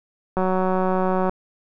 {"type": "click train", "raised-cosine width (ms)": 1, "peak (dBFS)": -9, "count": 173, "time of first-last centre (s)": [0.37, 1.295], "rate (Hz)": 186, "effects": []}